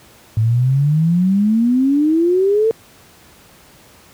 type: exponential sweep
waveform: sine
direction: up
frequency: 107.5 to 455.6 Hz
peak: -11 dBFS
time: 0.37-2.71 s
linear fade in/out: 0 ms
effects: pink hiss -46 dBFS RMS until 4.13 s + high-pass 60 Hz 12 dB/octave